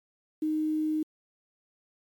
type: tone with quantisation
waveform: sine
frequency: 309.8 Hz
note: D#4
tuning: 7 cents flat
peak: -25 dBFS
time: 0.42-1.03 s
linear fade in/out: 5 ms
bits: 9
effects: MP3 96 kbps